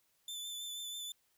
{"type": "tone with vibrato", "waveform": "sawtooth", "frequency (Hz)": 3520, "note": "A7", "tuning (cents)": 0, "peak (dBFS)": -38, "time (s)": [0.28, 1.12], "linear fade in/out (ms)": 2, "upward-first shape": "sine", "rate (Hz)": 6.2, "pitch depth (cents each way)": 23, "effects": ["white hiss -75 dBFS RMS until 1.37 s"]}